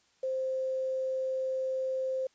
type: tone with quantisation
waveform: sine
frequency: 523.3 Hz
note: C5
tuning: in tune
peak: -29 dBFS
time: 0.23-2.27 s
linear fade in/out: 5 ms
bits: 9
effects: white hiss -68 dBFS RMS until 2.34 s + resampled to 16000 Hz